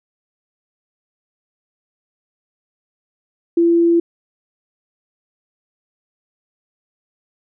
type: tone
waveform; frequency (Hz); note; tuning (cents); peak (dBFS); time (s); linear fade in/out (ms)
sine; 338.7; E4; +47; -10; 3.57-4; 5
effects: none